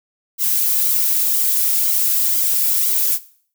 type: noise with flanger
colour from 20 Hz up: violet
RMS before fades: -17 dBFS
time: 0.38-3.19 s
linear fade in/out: 50 ms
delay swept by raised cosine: 1.1 to 2.9 ms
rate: 2 Hz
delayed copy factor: -0.7
effects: noise-tail reverb RT60 0.5 s tail -17 dB re dry